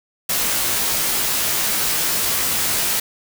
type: noise with comb filter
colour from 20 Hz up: white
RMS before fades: -20 dBFS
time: 0.29-3 s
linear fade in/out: 5 ms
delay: 16 ms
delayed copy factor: -0.8
effects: none

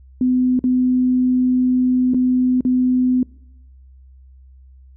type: tone with dropouts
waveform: sine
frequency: 253 Hz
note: B3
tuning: 42 cents sharp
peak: -13 dBFS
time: 0.21-3.23 s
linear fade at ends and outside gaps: 2 ms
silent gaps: 0.592-0.64 / 2.137-2.144 / 2.608-2.65 s
effects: noise-tail reverb RT60 1.0 s tail -25 dB re dry + added 65 Hz sine -42 dBFS peak until 4.96 s

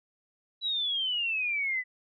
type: exponential sweep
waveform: sine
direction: down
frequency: 3957 to 1975.5 Hz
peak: -27 dBFS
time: 0.61-1.84 s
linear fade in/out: 50 ms
effects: none

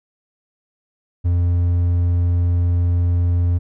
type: tone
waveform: triangle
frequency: 87.31 Hz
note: F2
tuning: in tune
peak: -12 dBFS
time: 1.24-3.59 s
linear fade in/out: 20 ms
effects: none

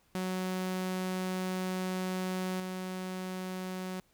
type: tone with level steps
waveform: sawtooth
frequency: 185.3 Hz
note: F#3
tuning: 3 cents sharp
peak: -28 / -32 dBFS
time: 0.15-4 s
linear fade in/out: 0 ms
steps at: 2.6 s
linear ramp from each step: 2 ms
effects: pink hiss -69 dBFS RMS until 4.13 s

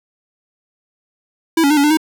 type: tone with pitch steps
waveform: square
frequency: 327.6 / 281.4 / 303 / 282.8 / 299.3 / 314.8 Hz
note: E4 / C#4 / D#4 / C#4 / D4 / D#4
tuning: -11 / +26 / -46 / +35 / +33 / +20 cents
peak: -11 dBFS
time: 1.57-1.972 s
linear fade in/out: 5 ms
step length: 67 ms
effects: none

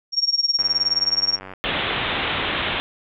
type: tone with tremolo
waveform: sine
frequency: 5550 Hz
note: F8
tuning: 12 cents flat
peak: -14 dBFS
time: 0.12-1.39 s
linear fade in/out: 50 ms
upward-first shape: sine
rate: 19 Hz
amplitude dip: 90%
type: click train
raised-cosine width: 0.5 ms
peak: -21 dBFS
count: 91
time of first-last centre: 0.59-1.536 s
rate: 95.1 Hz
type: low-pass noise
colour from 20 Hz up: white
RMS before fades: -24 dBFS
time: 1.64-2.8 s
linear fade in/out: 0 ms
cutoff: 3700 Hz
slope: 96 dB/octave
effects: none

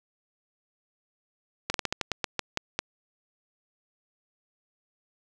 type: slowing click train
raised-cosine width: 0.2 ms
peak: -9 dBFS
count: 11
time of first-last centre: 1.7-2.79 s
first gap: 42 ms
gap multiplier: 1.2
effects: none

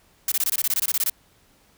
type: noise bursts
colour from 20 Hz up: blue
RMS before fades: -22 dBFS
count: 14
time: 0.28-1.098 s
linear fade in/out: 2 ms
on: 38 ms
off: 22 ms
effects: pink hiss -59 dBFS RMS until 1.77 s

